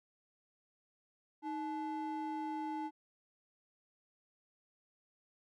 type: ring-modulated tone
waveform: triangle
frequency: 587.3 Hz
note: D5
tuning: in tune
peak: -32 dBFS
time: 1.42-2.91 s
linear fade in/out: 50 ms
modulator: 275 Hz
effects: none